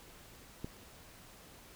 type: click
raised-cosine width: 3 ms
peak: -26 dBFS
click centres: 0.645 s
effects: pink hiss -56 dBFS RMS until 1.75 s